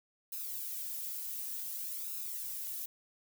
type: noise with flanger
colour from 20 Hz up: violet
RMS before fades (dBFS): -40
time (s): 0.32-2.86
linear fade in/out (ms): 5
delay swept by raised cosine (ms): 0.76 to 2.76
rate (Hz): 0.55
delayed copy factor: +0.7
effects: none